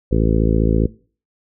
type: harmonic tone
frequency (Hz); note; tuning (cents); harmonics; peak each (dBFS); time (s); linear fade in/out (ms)
55; A1; 0; 1 / 2 / 3 / 4 / 5 / 6 / 7 / 8 / 9; -17 / -20 / -22 / -23 / -24 / -25 / -25 / -26 / -27; 0.11-0.87; 10
effects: noise-tail reverb RT60 0.4 s tail -21 dB re dry